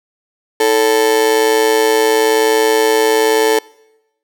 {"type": "tone with amplitude modulation", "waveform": "35% pulse", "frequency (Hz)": 440, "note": "A4", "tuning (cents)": 0, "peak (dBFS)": -5, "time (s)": [0.6, 3.59], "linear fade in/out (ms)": 5, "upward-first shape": "sine", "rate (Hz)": 121, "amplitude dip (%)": 70, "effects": ["noise-tail reverb RT60 0.9 s tail -24 dB re dry"]}